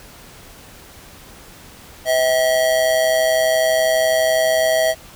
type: tone with amplitude modulation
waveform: square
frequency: 644 Hz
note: E5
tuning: 41 cents flat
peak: -12 dBFS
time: 2.05-4.95 s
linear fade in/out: 50 ms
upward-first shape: sine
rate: 132 Hz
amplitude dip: 60%
effects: pink hiss -42 dBFS RMS until 5.15 s